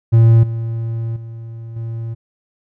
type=tone with level steps; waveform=triangle; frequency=114.4 Hz; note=A#2; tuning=32 cents flat; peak=-4 / -17 / -26 / -20 dBFS; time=0.12-2.15 s; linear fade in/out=20 ms; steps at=0.43 / 1.16 / 1.76 s; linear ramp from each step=5 ms; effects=none